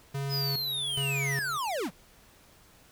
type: tone with tremolo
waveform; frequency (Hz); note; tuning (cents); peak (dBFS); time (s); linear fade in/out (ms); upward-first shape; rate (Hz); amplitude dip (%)
square; 138.59; C#3; 0; -31; 0.14-1.58; 10; square; 1.2; 80
type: linear sweep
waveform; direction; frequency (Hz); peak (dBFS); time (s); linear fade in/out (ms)
square; down; 5150 to 130.81; -30; 0.29-1.91; 50
effects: pink hiss -58 dBFS RMS until 2.91 s